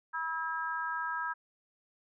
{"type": "harmonic tone", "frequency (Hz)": 323.9, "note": "E4", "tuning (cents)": -30, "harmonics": [3, 4, 5], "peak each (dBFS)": [-37, -37, -36], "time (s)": [0.13, 1.34], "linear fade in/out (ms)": 20, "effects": []}